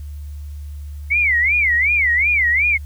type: tone with vibrato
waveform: sine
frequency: 2143 Hz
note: C7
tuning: 41 cents sharp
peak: -13 dBFS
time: 1.1-2.78 s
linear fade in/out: 20 ms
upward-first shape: sine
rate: 2.7 Hz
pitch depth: 230 cents each way
effects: added 73 Hz sine -28 dBFS peak until 2.85 s + white hiss -54 dBFS RMS until 2.85 s